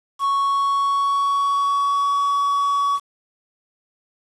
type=tone with pitch glide; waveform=triangle; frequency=1108.7 to 1129.4 Hz; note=C#6 to C#6; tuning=0 to +32 cents; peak=-15 dBFS; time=0.19-3 s; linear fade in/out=50 ms; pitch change=+32 cents; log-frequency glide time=0.39-2.21 s; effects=resampled to 24000 Hz + 7-bit